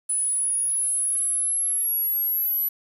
sine linear sweep, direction up, 10050 to 11840 Hz, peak -21 dBFS, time 0.09-2.69 s, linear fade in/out 10 ms, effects 8-bit

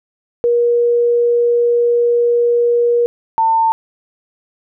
sine tone pair in turn, 476.3 / 899.1 Hz, A#4 / A5, +37 / +37 cents, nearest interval major seventh, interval 1100 cents, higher second, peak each -10 dBFS, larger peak neither, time 0.44-3.06 / 3.38-3.72 s, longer first, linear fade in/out 0 ms, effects none

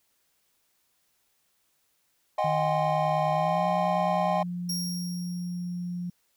triangle chord, Ab dominant seventh, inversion second, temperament equal with one note detuned, 622.3 / 740 / 809.8 / 1046.5 Hz, Eb5 / Gb5 / Ab5 / C6, 0 / 0 / -44 / 0 cents, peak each -26 / -27 / -27 / -30 dBFS, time 2.38-4.43 s, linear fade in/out 5 ms
sine tone with pitch glide, 155.56 to 176.64 Hz, D#3 to F3, 0 to +20 cents, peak -30 dBFS, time 2.44-6.1 s, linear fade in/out 5 ms, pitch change +220 cents, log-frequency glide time 3.32-3.65 s
sawtooth tone with exponential decay, 5588 Hz, F8, in tune, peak -26 dBFS, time 4.69-6.12 s, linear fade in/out 5 ms, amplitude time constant 310 ms
effects white hiss -71 dBFS RMS until 6.36 s

